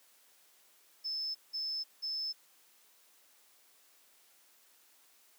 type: tone bursts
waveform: sine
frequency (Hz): 5250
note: E8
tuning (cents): -8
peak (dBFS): -34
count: 3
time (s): 1.04-2.33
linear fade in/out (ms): 20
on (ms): 310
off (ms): 180
effects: white hiss -65 dBFS RMS until 5.38 s + high-pass 300 Hz 12 dB/octave